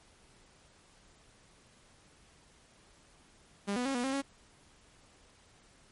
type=tone with pitch steps; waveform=sawtooth; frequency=201 / 246.9 / 272 / 243.6 / 267.5 / 276 Hz; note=G3 / B3 / C#4 / B3 / C4 / C#4; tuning=+44 / 0 / -33 / -24 / +38 / -7 cents; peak=-27 dBFS; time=3.67-4.222 s; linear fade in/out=20 ms; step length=92 ms; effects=pink hiss -62 dBFS RMS until 5.91 s + MP3 48 kbps